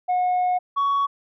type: tone pair in turn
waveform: sine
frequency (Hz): 726 / 1120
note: F#5 / C#6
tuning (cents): -33 / +18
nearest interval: minor sixth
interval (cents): 751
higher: second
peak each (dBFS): -16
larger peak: neither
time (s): 0.08-0.59 / 0.76-1.07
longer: first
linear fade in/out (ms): 20
effects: tanh soft clip ceiling -17 dBFS